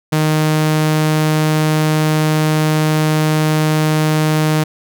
sawtooth tone, 154.9 Hz, D#3, 7 cents flat, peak -8 dBFS, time 0.12-4.64 s, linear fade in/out 10 ms, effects none

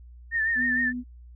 sine tone with vibrato, 1800 Hz, A6, 39 cents sharp, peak -22 dBFS, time 0.31-0.93 s, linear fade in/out 50 ms, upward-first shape triangle, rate 6.5 Hz, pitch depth 67 cents each way
sine tone, 246.9 Hz, B3, in tune, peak -29 dBFS, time 0.55-1.04 s, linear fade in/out 50 ms
effects added 60 Hz sine -44 dBFS peak until 1.35 s

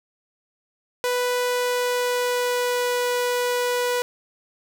sawtooth tone with pitch glide, 493.9 to 490.8 Hz, B4 to B4, 0 to -11 cents, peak -17 dBFS, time 1.04-4.02 s, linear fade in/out 0 ms, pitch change -11 cents, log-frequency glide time 1.42-2.96 s, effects none

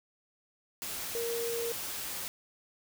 sine tone in noise, 466.2 Hz, A#4, in tune, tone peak -32 dBFS, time 1.15-1.72 s, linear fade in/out 0 ms, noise white, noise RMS -38 dBFS, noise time 0.82-2.28 s, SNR +3 dB, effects none

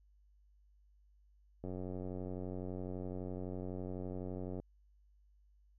click train, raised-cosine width 2 ms, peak -30 dBFS, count 273, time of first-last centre 1.64-4.6 s, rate 91.9 Hz, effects added 50 Hz sine -64 dBFS peak until 5.78 s

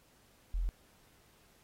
sine tone, 42.72 Hz, F1, 37 cents flat, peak -30 dBFS, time 0.54-0.69 s, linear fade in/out 0 ms, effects pink hiss -66 dBFS RMS until 1.63 s + AAC 48 kbps

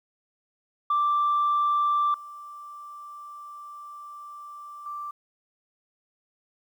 sine tone with level steps, 1174.7 Hz, D6, in tune, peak -19 / -39 / -32 dBFS, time 0.9-5.11 s, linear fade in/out 5 ms, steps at 2.14 / 4.86 s, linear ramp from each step 2 ms, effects tanh soft clip ceiling -17 dBFS + 10-bit

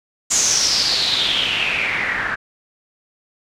white noise with low-pass filter sweep, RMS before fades -19 dBFS, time 0.3-2.36 s, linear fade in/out 20 ms, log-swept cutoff 7000 to 1600 Hz, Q 6.2, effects none

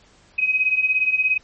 sine beating tone pair, 2512 / 2529 Hz, D#7 / D#7, +16 / +28 cents, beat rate 17 Hz, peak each -22 / -18 dBFS, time 0.38-1.38 s, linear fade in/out 10 ms, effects pink hiss -54 dBFS RMS until 1.43 s + MP3 32 kbps

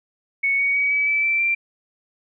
sine tone with pitch steps, 2217 / 2240 / 2264 / 2287 / 2311 / 2335 / 2360 Hz, C#7 / C#7 / C#7 / D7 / D7 / D7 / D7, 0 / +18 / +36 / -47 / -28 / -11 / +8 cents, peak -17 dBFS, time 0.43-1.55 s, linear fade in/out 10 ms, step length 160 ms, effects none

